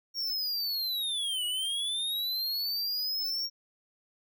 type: linear two-way sweep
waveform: square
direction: down then up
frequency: 5588 to 2897 to 5588 Hz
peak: -30 dBFS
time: 0.14-3.5 s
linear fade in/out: 50 ms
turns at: 1.45 s
effects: none